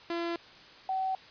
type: tone pair in turn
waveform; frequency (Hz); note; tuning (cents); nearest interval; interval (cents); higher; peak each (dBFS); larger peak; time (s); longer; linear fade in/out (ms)
sawtooth / sine; 339.7 / 760.2; F4 / F#5; -48 / +47; octave + major second; 1395; second; -27 / -28; first; 0.1-0.36 / 0.89-1.15; neither; 2
effects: white hiss -52 dBFS RMS until 1.3 s + resampled to 11025 Hz